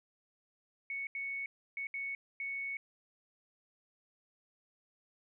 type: tone bursts at uneven times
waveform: sine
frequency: 2217 Hz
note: C#7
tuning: in tune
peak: -36 dBFS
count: 5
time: 0.9-1.07 / 1.15-1.46 / 1.77-1.87 / 1.94-2.15 / 2.4-2.77 s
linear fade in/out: 2 ms
effects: none